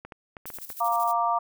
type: clicks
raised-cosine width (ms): 0.5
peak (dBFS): -25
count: 7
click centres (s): 0.05 / 0.122 / 0.368 / 0.456 / 0.502 / 0.586 / 0.702
type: noise with tremolo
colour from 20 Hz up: violet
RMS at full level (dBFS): -38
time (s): 0.46-1.13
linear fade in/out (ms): 2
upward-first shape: square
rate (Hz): 13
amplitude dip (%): 65
type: chord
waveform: sine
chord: Bb major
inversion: second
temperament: equal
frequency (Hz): 698.5 / 932.3 / 1174.7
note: F5 / Bb5 / D6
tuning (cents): 0 / 0 / 0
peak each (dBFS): -26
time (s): 0.8-1.39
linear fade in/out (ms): 10
effects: none